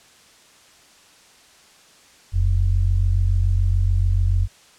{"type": "tone pair together", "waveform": "sine", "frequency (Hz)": [43.43, 90.4], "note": ["F1", "F#2"], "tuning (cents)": [-9, -40], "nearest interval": "octave + minor second", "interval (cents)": 1269, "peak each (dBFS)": -18, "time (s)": [2.32, 4.48], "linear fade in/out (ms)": 50, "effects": ["white hiss -51 dBFS RMS until 4.78 s", "low-pass 8000 Hz 12 dB/octave"]}